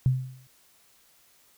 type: tone with exponential decay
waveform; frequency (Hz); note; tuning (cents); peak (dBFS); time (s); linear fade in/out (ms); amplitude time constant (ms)
sine; 129.3; C3; -20; -16; 0.06-0.47; 0; 89
effects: white hiss -61 dBFS RMS until 1.57 s